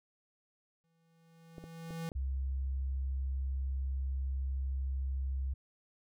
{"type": "tone with exponential growth", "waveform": "square", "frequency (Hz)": 164.9, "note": "E3", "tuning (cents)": 1, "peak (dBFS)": -36, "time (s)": [0.84, 2.09], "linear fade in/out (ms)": 0, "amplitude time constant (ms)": 270}
{"type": "clicks", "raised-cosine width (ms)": 2, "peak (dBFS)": -33, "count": 4, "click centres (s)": [1.582, 1.64, 1.907, 2.118]}
{"type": "tone", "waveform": "sine", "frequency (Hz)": 66.6, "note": "C2", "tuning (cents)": 31, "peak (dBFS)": -32, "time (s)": [2.15, 5.54], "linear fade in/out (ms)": 10}
{"effects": []}